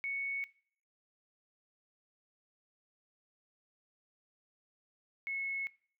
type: tone pair in turn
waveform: sine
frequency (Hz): 2217 / 2189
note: C#7 / C#7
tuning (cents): 0 / -22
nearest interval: unison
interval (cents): 22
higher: first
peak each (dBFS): -34 / -35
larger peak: first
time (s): 0.04-0.44 / 5.27-5.67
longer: neither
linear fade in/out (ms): 0
effects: noise-tail reverb RT60 0.5 s tail -20 dB re dry